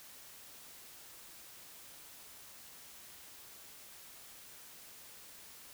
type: silence
effects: white hiss -54 dBFS RMS until 5.73 s